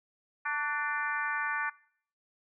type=harmonic tone with a mistuned harmonic; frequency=296.4 Hz; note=D4; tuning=16 cents sharp; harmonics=3 / 4 / 5 / 6 / 7 / 8; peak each=-38 / -36 / -34 / -35 / -43 / -42 dBFS; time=0.45-1.7 s; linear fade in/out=10 ms; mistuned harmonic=4; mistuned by=-49 cents; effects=noise-tail reverb RT60 0.6 s tail -23 dB re dry